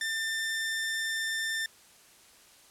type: tone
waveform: sawtooth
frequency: 1791 Hz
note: A6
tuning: 30 cents sharp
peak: -26 dBFS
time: 0.01-1.66 s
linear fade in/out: 2 ms
effects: white hiss -57 dBFS RMS until 2.7 s + low-pass 11000 Hz 12 dB/octave